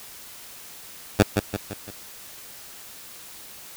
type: tone with echo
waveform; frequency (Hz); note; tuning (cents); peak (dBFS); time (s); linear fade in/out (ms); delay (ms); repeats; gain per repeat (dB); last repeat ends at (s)
10% pulse; 102.1; G#2; -29; -4; 1.19-1.23; 5; 170; 4; -6; 1.91
effects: white hiss -43 dBFS RMS until 3.76 s